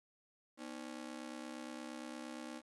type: ring-modulated tone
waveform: sawtooth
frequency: 276.8 Hz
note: C#4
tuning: 2 cents flat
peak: -38 dBFS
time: 0.57-2.62 s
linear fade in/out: 50 ms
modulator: 34.3 Hz
effects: resampled to 24000 Hz + 11-bit